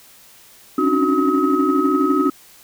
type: tone cluster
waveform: sine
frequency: 271.7 / 283.7 / 303.3 / 368.3 / 1274 Hz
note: C#4 / C#4 / D#4 / F#4 / D#6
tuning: -35 / +40 / -44 / -8 / +41 cents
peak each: -20 dBFS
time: 0.78-2.3 s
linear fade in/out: 5 ms
effects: tanh soft clip ceiling -5 dBFS + white hiss -47 dBFS RMS until 2.63 s